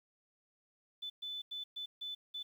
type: tone bursts at uneven times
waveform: sine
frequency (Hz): 3500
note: A7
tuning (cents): -10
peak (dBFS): -39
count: 6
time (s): 1.02-1.1 / 1.22-1.42 / 1.51-1.64 / 1.76-1.86 / 2.01-2.15 / 2.34-2.43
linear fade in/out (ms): 10
effects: 11-bit